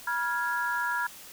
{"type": "chord", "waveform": "sine", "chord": "F diminished", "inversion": "second", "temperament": "equal with one note detuned", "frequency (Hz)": [969.7, 1396.9, 1661.2], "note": ["Cb6", "F6", "Ab6"], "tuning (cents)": [-32, 0, 0], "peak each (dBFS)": -31, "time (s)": [0.07, 1.07], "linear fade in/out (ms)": 5, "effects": ["white hiss -47 dBFS RMS until 1.32 s"]}